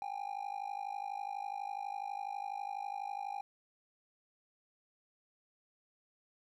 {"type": "tone with amplitude modulation", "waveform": "triangle", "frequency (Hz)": 804, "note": "G5", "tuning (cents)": 44, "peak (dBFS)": -32, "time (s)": [0.02, 3.41], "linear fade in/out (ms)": 0, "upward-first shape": "sine", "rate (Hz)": 52.1, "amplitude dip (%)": 95, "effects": []}